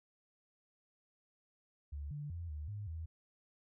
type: tone with pitch steps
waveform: sine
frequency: 72.3 / 146.6 / 85.3 / 75.3 / 103.5 / 81 Hz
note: D2 / D3 / F2 / D2 / G#2 / E2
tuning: -27 / -3 / -40 / +44 / -5 / -30 cents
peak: -40 dBFS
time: 1.92-3.06 s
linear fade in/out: 10 ms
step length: 190 ms
effects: none